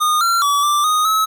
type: tone with pitch steps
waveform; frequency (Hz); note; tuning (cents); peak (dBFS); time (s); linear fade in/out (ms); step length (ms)
square; 1227 / 1368 / 1145 / 1177 / 1242 / 1291; D#6 / F6 / D6 / D6 / D#6 / E6; -25 / -36 / -44 / +3 / -3 / -37; -14; 0-1.26; 20; 210
effects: none